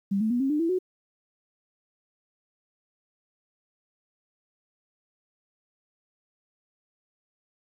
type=tone with pitch steps; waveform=sine; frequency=197.4 / 219 / 243 / 269.7 / 299.2 / 332 / 368.4 Hz; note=G3 / A3 / B3 / C#4 / D4 / E4 / F#4; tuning=+12 / -8 / -28 / -47 / +32 / +12 / -7 cents; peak=-22 dBFS; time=0.11-0.789 s; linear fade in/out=10 ms; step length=97 ms; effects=10-bit